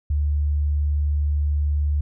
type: tone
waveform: sine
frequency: 73.42 Hz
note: D2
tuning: in tune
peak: -18 dBFS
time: 0.1-2.01 s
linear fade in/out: 5 ms
effects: none